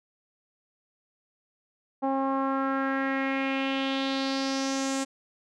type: tone with low-pass filter sweep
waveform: sawtooth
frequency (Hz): 269.7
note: C#4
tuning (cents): -47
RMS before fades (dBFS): -28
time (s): 2.02-5.05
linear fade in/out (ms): 20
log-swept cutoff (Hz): 850 to 7800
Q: 3.3
effects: none